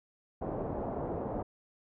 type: low-pass noise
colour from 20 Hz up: white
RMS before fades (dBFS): -36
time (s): 0.41-1.43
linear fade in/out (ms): 10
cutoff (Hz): 740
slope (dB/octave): 24
effects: none